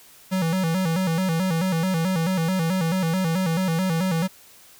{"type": "tone with vibrato", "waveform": "square", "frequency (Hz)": 175.3, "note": "F3", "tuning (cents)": 7, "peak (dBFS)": -21, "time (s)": [0.31, 4.28], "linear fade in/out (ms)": 20, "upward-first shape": "square", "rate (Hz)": 4.6, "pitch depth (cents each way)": 120, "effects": ["white hiss -50 dBFS RMS until 4.79 s"]}